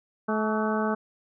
harmonic tone with a mistuned harmonic, 215.8 Hz, A3, 33 cents flat, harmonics 1 / 2 / 3 / 4 / 5 / 6 / 7, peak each -27 / -30 / -32 / -33 / -34 / -35 / -35 dBFS, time 0.28-0.95 s, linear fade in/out 10 ms, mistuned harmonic 5, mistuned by +76 cents, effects none

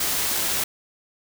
white noise, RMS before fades -24 dBFS, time 0-0.64 s, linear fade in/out 5 ms, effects none

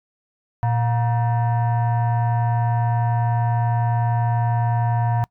sine tone with frequency modulation, 116.4 Hz, A#2, 2 cents flat, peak -16 dBFS, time 0.63-5.24 s, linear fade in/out 0 ms, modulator 830 Hz, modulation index 0.68, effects noise-tail reverb RT60 0.1 s tail -25 dB re dry + tanh soft clip ceiling -12 dBFS

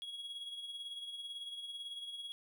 triangle tone with tremolo, 3322 Hz, G#7, in tune, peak -39 dBFS, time 0.02-2.32 s, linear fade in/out 0 ms, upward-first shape sine, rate 18 Hz, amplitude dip 50%, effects none

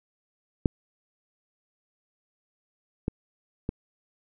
clicks, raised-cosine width 3 ms, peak -7 / -13 / -15 dBFS, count 3, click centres 0.658 / 3.081 / 3.691 s, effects none

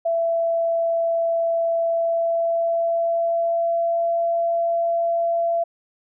sine tone with pitch glide, 668 to 676.5 Hz, E5 to E5, +23 to +45 cents, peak -18 dBFS, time 0.05-5.64 s, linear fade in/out 10 ms, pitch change +22 cents, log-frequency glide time 1.87-4.15 s, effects none

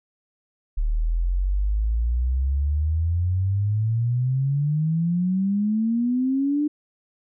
sine exponential sweep, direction up, 36.71 to 301.5 Hz, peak -19 dBFS, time 0.77-6.68 s, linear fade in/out 10 ms, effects none

